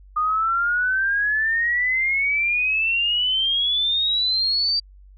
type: exponential sweep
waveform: sine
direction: up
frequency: 1220 to 4679 Hz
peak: -18 dBFS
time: 0.16-4.8 s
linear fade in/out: 10 ms
effects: added 48 Hz sine -44 dBFS peak until 5.17 s